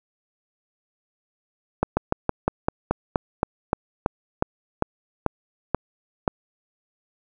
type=slowing click train; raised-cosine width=1 ms; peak=-5 dBFS; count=16; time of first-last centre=1.83-6.278 s; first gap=140 ms; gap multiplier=1.1; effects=none